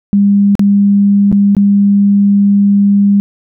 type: tone with dropouts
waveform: sine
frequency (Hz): 201.1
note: G3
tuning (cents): +44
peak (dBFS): -5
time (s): 0.13-3.2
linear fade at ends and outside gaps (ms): 0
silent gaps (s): 0.553-0.594 / 1.316-1.326 / 1.55-1.567
effects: none